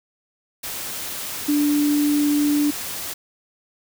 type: tone in noise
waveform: sine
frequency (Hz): 293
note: D4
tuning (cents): -4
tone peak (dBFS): -16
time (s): 1.48-2.71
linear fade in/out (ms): 10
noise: white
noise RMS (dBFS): -30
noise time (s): 0.63-3.14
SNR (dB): +11
effects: none